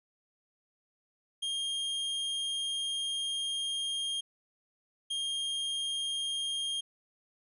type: tone bursts at uneven times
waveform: 45% pulse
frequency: 3220 Hz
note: G7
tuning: 46 cents sharp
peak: -31 dBFS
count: 2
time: 1.42-4.21 / 5.1-6.81 s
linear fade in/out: 10 ms
effects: resampled to 24000 Hz